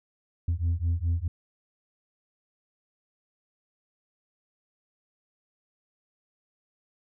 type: beating tone pair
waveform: sine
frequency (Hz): 82.41 / 87.21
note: E2 / F2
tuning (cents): 0 / -2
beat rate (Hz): 4.8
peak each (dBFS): -25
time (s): 0.48-1.28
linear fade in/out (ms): 5
effects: tanh soft clip ceiling -21 dBFS